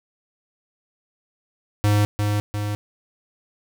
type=tone with echo; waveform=square; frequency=103.83 Hz; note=G#2; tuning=in tune; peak=-16 dBFS; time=1.84-2.05 s; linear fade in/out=0 ms; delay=350 ms; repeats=2; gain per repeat=-4 dB; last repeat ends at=2.75 s; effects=none